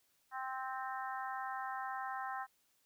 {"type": "harmonic tone", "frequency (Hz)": 261.6, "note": "C4", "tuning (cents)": 0, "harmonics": [3, 4, 5, 6, 7], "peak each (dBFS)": [-42, -44, -46, -48, -49], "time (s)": [0.31, 2.47], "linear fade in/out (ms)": 50, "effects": ["white hiss -75 dBFS RMS until 2.85 s"]}